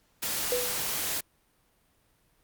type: noise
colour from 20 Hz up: white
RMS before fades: -31 dBFS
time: 0.22-1.21 s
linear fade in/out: 10 ms
type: tone with exponential decay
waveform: sine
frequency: 493.9 Hz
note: B4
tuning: in tune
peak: -23 dBFS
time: 0.52-0.89 s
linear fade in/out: 1 ms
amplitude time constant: 79 ms
effects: pink hiss -68 dBFS RMS until 2.43 s + Opus 48 kbps